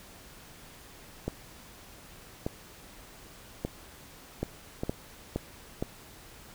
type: two click trains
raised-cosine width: 2 ms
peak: -17 / -16 dBFS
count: 4 / 4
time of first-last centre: 1.28-4.835 / 4.43-5.825 s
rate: 0.844 / 2.15 Hz
effects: pink hiss -51 dBFS RMS until 6.54 s